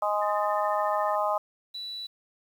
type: harmonic tone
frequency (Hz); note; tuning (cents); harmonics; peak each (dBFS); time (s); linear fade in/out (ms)
207.7; G#3; 0; 3 / 4 / 5 / 6; -28 / -29 / -30 / -31; 0.02-1.38; 5
type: tone with tremolo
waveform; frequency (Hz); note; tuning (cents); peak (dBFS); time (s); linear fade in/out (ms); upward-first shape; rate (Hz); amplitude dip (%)
sine; 1797; A6; +36; -36; 0.21-1.16; 20; triangle; 14; 85
type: tone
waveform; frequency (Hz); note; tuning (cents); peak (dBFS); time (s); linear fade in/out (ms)
sine; 3951; B7; 0; -34; 1.74-2.07; 10
effects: 9-bit